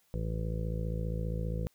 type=harmonic tone; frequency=55 Hz; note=A1; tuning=in tune; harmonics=1 / 2 / 3 / 4 / 6 / 7 / 8 / 9 / 10; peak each=-34 / -37 / -37 / -47 / -50 / -50 / -49 / -43 / -55 dBFS; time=0.14-1.67 s; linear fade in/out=0 ms; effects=white hiss -70 dBFS RMS until 1.74 s